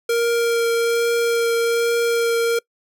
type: tone with vibrato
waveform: square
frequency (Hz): 466.2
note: A#4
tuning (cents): 0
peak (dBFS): -17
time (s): 0.09-2.59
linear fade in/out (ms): 5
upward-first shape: triangle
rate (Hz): 1.2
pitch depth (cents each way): 10
effects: noise-tail reverb RT60 0.1 s tail -25 dB re dry